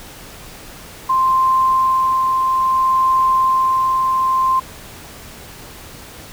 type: tone with tremolo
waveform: sine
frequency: 1046.5 Hz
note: C6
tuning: in tune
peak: -11 dBFS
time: 1.09-4.6 s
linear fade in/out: 10 ms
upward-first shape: sine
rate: 0.59 Hz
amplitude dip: 25%
effects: pink hiss -37 dBFS RMS until 6.32 s